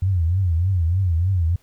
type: tone with vibrato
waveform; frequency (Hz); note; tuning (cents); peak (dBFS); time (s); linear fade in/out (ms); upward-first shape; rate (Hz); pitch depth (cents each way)
sine; 88.7; F2; +27; -16; 0.02-1.56; 5; triangle; 3.3; 190
effects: pink hiss -60 dBFS RMS until 1.62 s